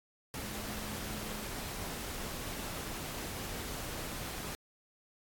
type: tone in noise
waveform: sine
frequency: 211.5 Hz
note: G#3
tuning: 32 cents sharp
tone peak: -46 dBFS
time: 0.44-1.44 s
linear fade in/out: 0 ms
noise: pink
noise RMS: -41 dBFS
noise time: 0.34-4.55 s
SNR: -8 dB
effects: AAC 64 kbps